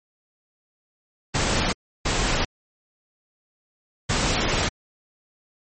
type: noise bursts at uneven times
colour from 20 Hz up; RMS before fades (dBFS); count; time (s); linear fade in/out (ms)
pink; -22; 3; 1.34-1.73 / 2.05-2.45 / 4.09-4.69; 10
effects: MP3 32 kbps